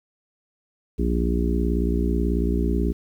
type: harmonic tone with a mistuned harmonic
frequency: 58.27 Hz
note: A#1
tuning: in tune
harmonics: 1 / 3 / 4 / 5 / 6 / 7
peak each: -22 / -27 / -28 / -29 / -30 / -30 dBFS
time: 0.98-2.93 s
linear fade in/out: 20 ms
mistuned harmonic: 1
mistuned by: +120 cents
effects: 9-bit